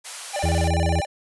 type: high-pass noise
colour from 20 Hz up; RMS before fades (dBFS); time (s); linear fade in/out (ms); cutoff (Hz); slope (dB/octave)
white; -34; 0.04-0.69; 20; 580; 24
type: tone with vibrato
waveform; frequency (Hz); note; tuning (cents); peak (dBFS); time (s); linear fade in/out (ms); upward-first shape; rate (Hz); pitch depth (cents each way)
square; 685; F5; -34; -25; 0.33-1.06; 20; square; 16; 260
type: harmonic tone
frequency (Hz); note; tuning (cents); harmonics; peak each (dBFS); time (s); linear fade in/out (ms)
82.41; E2; 0; 1 / 2 / 4 / 5; -20 / -26 / -32 / -34; 0.43-1.01; 10
effects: resampled to 24000 Hz